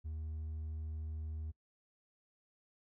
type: tone with hard clipping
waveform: sine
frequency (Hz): 78.3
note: D#2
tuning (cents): +11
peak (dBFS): -40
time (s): 0.04-1.52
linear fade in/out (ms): 20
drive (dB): 2
effects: noise-tail reverb RT60 0.1 s tail -24 dB re dry